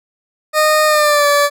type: tone with pitch glide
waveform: 20% pulse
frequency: 615 to 577.1 Hz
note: D#5 to D5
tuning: -20 to -30 cents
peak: -5 dBFS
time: 0.53-1.5 s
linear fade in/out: 50 ms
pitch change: -110 cents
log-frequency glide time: 0.86-1.27 s
effects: none